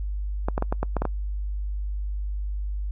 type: clicks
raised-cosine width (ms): 1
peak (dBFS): -11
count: 8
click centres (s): 0.485 / 0.579 / 0.624 / 0.725 / 0.83 / 0.967 / 1.02 / 1.053
effects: noise-tail reverb RT60 0.1 s tail -26 dB re dry + added 50 Hz sine -26 dBFS peak until 2.91 s